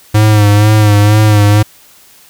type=tone with vibrato; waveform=square; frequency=105.2 Hz; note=G#2; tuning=23 cents sharp; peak=-5 dBFS; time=0.14-1.63 s; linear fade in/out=10 ms; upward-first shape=sine; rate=2.1 Hz; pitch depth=43 cents each way; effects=white hiss -42 dBFS RMS until 2.29 s